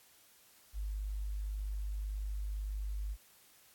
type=tone; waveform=sine; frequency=50.9 Hz; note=G#1; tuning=34 cents flat; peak=-35 dBFS; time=0.73-3.17 s; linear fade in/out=50 ms; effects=white hiss -63 dBFS RMS until 3.74 s + AAC 64 kbps